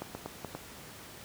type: clicks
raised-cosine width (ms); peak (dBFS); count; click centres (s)
1; -23; 5; 0.02 / 0.15 / 0.26 / 0.447 / 0.55
effects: pink hiss -48 dBFS RMS until 1.24 s + high-pass 80 Hz 12 dB/octave